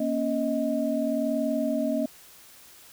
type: tone cluster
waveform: sine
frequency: 236.6 / 277.6 / 627 Hz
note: A#3 / C#4 / D#5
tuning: +26 / +3 / +13 cents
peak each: -28 dBFS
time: 0-2.06 s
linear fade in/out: 5 ms
effects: white hiss -51 dBFS RMS until 2.92 s